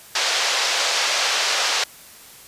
white band-pass noise, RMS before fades -21 dBFS, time 0.15-1.84 s, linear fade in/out 5 ms, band 490 to 5900 Hz, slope 24 dB/octave, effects white hiss -44 dBFS RMS until 2.47 s + resampled to 32000 Hz

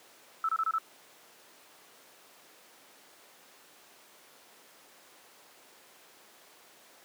sine tone bursts, 1313 Hz, E6, 7 cents flat, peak -26 dBFS, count 5, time 0.44-0.784 s, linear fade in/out 2 ms, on 48 ms, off 26 ms, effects pink hiss -56 dBFS RMS until 7.04 s + high-pass 400 Hz 12 dB/octave

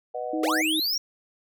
sine chord, B major, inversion none, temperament just, 493.9 / 617.4 / 740.8 Hz, B4 / D#5 / F#5, 0 / -14 / +2 cents, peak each -33 dBFS, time 0.14-0.62 s, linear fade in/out 10 ms
sine tone, 314.8 Hz, D#4, 20 cents sharp, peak -26 dBFS, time 0.33-0.8 s, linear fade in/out 5 ms
square linear sweep, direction up, 350.4 to 5720 Hz, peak -24 dBFS, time 0.43-0.98 s, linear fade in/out 5 ms
effects none

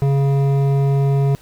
sine tone with hard clipping, 138.59 Hz, C#3, in tune, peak -15 dBFS, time 0.02-1.35 s, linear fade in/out 0 ms, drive 11 dB, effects pink hiss -48 dBFS RMS until 1.41 s

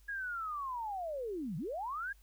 sine linear two-way sweep, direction down then up, 1671 to 140 to 1671 Hz, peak -36 dBFS, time 0.08-2.13 s, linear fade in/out 10 ms, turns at 1.57 s, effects added 50 Hz sine -59 dBFS peak until 2.22 s + white hiss -70 dBFS RMS until 2.22 s

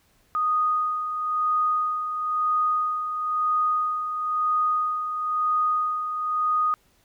sine tone with tremolo, 1240 Hz, D#6, 6 cents flat, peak -19 dBFS, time 0.35-6.74 s, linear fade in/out 0 ms, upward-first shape sine, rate 1 Hz, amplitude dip 55%, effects pink hiss -63 dBFS RMS until 7.04 s

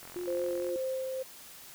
click train, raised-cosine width 0.5 ms, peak -33 dBFS, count 30, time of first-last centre 0.03-0.691 s, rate 43.9 Hz
sine tone with vibrato, 352.9 Hz, F4, 18 cents sharp, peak -34 dBFS, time 0.16-0.76 s, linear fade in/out 0 ms, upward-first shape sine, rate 4.5 Hz, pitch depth 20 cents each way
sine tone with tremolo, 523.3 Hz, C5, in tune, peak -30 dBFS, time 0.27-1.23 s, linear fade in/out 10 ms, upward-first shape sine, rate 2.1 Hz, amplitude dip 30%
effects white hiss -50 dBFS RMS until 1.74 s

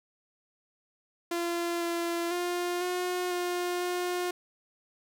sawtooth tone with pitch steps, 343 / 340.8 / 352.9 / 360.2 / 355.2 / 357.1 Hz, F4 / F4 / F4 / F#4 / F4 / F4, -31 / -42 / +18 / -46 / +29 / +39 cents, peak -25 dBFS, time 1.31-4.31 s, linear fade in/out 5 ms, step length 500 ms, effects none

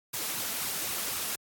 white noise with flanger, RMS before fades -33 dBFS, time 0.13-1.36 s, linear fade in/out 10 ms, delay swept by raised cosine 0.75 to 4.65 ms, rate 3.9 Hz, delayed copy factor +0.55, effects high-pass 80 Hz 12 dB/octave + AAC 64 kbps

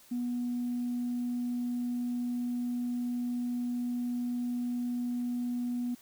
sine tone, 243.6 Hz, B3, 24 cents flat, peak -29 dBFS, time 0.11-5.95 s, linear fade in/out 10 ms, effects tanh soft clip ceiling -26 dBFS + white hiss -58 dBFS RMS until 6.01 s

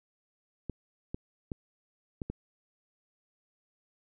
clicks, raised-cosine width 3 ms, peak -22 dBFS, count 5, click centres 0.697 / 1.145 / 1.518 / 2.218 / 2.3 s, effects none

